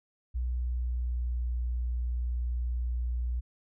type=tone with pitch glide; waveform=sine; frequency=61.3 to 60.39 Hz; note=B1 to B1; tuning=-12 to -38 cents; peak=-28 dBFS; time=0.34-3.41 s; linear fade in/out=20 ms; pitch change=-26 cents; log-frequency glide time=0.51-1.43 s; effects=none